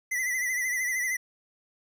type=tone with vibrato; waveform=square; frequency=2000 Hz; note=B6; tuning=21 cents sharp; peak=-27 dBFS; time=0.11-1.17 s; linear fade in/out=10 ms; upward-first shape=sine; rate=13 Hz; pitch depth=61 cents each way; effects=none